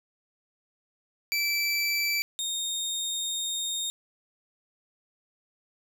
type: tone pair in turn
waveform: 25% pulse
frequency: 2324 / 3689 Hz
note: D7 / A#7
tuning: -19 / -19 cents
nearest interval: minor sixth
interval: 800 cents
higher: second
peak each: -21 / -25 dBFS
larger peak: first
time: 1.32-2.22 / 2.39-3.9 s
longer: second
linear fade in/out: 0 ms
effects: none